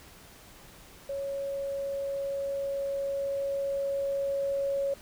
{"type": "tone with level ramp", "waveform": "sine", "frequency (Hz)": 554.4, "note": "C#5", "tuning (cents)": 0, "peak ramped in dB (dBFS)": [-31, -26], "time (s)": [1.09, 4.94], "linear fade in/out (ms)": 5, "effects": ["pink hiss -52 dBFS RMS until 5.01 s"]}